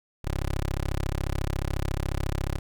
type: tone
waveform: 15% pulse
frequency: 34.12 Hz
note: C#1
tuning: 27 cents flat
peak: -20 dBFS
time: 0.24-2.59 s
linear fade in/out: 10 ms
effects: none